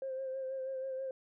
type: tone with vibrato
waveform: sine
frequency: 528 Hz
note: C5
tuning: 16 cents sharp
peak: -35 dBFS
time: 0.02-1.11 s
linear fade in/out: 2 ms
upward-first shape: sine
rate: 6.2 Hz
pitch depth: 28 cents each way
effects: tanh soft clip ceiling -31 dBFS